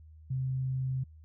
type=tone; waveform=sine; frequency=130.81 Hz; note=C3; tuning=in tune; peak=-29 dBFS; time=0.3-1.04 s; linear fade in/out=10 ms; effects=added 78 Hz sine -50 dBFS peak until 1.24 s